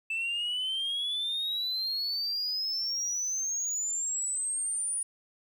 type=exponential sweep; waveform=sine; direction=up; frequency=2637 to 9630 Hz; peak=-27 dBFS; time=0.1-5.03 s; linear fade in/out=5 ms; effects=tanh soft clip ceiling -27 dBFS + 10-bit